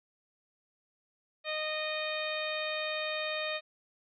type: harmonic tone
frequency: 617 Hz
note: D#5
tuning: 15 cents flat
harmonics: 1 / 2 / 3 / 4 / 5 / 6 / 7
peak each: -36 / -42 / -40 / -38 / -45 / -41 / -46 dBFS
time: 1.44-3.61 s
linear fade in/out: 50 ms
effects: none